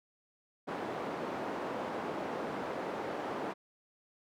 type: band-pass noise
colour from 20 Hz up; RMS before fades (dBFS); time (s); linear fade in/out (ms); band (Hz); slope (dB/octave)
white; -38; 0.67-3.54; 20; 220 to 770; 12
effects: none